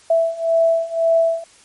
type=beating tone pair; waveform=sine; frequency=659.3 / 661.2 Hz; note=E5 / E5; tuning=0 / +5 cents; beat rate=1.9 Hz; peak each=-18 / -16 dBFS; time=0.1-1.44 s; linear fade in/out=5 ms; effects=white hiss -49 dBFS RMS until 1.64 s + MP3 48 kbps